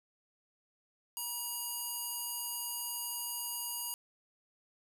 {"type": "tone with band-pass filter", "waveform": "square", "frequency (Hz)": 957, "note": "A#5", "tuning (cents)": 45, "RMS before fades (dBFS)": -39, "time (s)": [1.17, 3.94], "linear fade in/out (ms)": 0, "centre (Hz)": 12000, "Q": 1.5, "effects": ["10-bit"]}